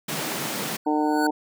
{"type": "high-pass noise", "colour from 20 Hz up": "pink", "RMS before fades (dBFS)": -29, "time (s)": [0.08, 0.77], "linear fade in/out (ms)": 10, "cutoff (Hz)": 130, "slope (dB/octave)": 96}
{"type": "tone with exponential growth", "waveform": "square", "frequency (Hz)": 1480, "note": "F#6", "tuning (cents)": 0, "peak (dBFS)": -24, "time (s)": [0.85, 1.27], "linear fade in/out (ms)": 5, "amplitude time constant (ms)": 91}
{"type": "harmonic tone", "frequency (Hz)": 151.4, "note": "D#3", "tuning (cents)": -47, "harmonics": [2, 3, 4, 5, 6], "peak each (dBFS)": [-22, -29, -33, -27, -27], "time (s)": [0.86, 1.31], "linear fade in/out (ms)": 10}
{"effects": []}